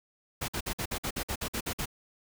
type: noise bursts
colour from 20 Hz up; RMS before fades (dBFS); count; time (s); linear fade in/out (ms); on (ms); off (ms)
pink; -33; 12; 0.41-1.858; 10; 73; 52
effects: none